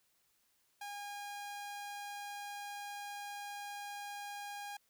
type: tone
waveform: sawtooth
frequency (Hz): 815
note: G#5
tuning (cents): -33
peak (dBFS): -39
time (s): 0.81-4.77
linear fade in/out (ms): 5
effects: white hiss -75 dBFS RMS until 4.89 s